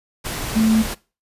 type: tone in noise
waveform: sine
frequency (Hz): 220.9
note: A3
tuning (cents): +7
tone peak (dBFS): -13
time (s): 0.55-0.83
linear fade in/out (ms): 20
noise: pink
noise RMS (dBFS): -27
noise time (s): 0.24-0.95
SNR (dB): +11
effects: noise-tail reverb RT60 0.3 s tail -20 dB re dry + resampled to 32000 Hz